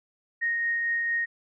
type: tone with tremolo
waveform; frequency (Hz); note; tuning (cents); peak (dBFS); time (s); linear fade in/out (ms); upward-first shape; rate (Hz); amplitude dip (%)
sine; 1863; A#6; -2; -23; 0.41-1.26; 20; triangle; 4.4; 25
effects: none